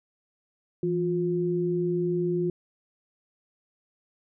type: tone pair together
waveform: sine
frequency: 167.8 / 355 Hz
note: E3 / F4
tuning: +31 / +28 cents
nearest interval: octave + minor second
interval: 1297 cents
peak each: -28 / -25 dBFS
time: 0.83-2.5 s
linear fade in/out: 2 ms
effects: none